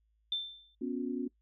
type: tone with exponential decay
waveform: sine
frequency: 3556 Hz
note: A7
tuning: 18 cents sharp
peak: -28 dBFS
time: 0.32-0.75 s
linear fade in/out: 2 ms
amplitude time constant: 92 ms
type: chord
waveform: sine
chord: B suspended second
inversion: none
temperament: equal with one note detuned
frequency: 246.9 / 277.2 / 360.5 Hz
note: B3 / C#4 / F#4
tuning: 0 / 0 / -45 cents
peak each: -36 / -36 / -39 dBFS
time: 0.81-1.28 s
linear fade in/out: 10 ms
effects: noise-tail reverb RT60 0.1 s tail -21 dB re dry + added 54 Hz sine -70 dBFS peak until 1.41 s